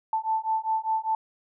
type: beating tone pair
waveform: sine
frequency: 880 / 885 Hz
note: A5 / A5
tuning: 0 / +10 cents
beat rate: 5 Hz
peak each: -27 dBFS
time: 0.13-1.15 s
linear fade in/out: 2 ms
effects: none